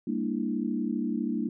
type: chord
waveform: sine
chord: E half-diminished seventh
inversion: first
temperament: equal with one note detuned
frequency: 200.7 / 233.1 / 293.7 / 329.6 Hz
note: G3 / Bb3 / D4 / E4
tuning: +41 / 0 / 0 / 0 cents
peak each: -33 / -30 / -33 / -35 dBFS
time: 0.07-1.49 s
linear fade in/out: 5 ms
effects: none

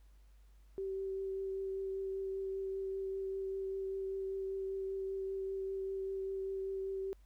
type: tone with vibrato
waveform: sine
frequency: 385.7 Hz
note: G4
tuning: 28 cents flat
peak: -36 dBFS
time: 0.78-7.13 s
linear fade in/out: 0 ms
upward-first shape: triangle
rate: 5.1 Hz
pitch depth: 12 cents each way
effects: added 50 Hz sine -58 dBFS peak until 7.25 s + pink hiss -75 dBFS RMS until 7.25 s

